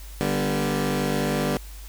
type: chord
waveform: 20% pulse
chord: G major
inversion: second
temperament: equal with one note detuned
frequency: 146.83 / 196 / 243.1 Hz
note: D3 / G3 / B3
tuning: 0 / 0 / -27 cents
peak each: -22 dBFS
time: 0.21-1.57 s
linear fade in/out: 0 ms
effects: added 50 Hz sine -37 dBFS peak until 1.88 s + white hiss -47 dBFS RMS until 1.88 s